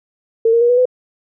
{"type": "tone with pitch steps", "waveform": "sine", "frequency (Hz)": [452.9, 465.1, 477.6, 490.5, 503.7], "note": ["A#4", "A#4", "A#4", "B4", "B4"], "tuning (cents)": [-50, -4, 42, -12, 34], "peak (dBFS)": -9, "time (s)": [0.45, 0.855], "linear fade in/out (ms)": 5, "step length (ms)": 81, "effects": []}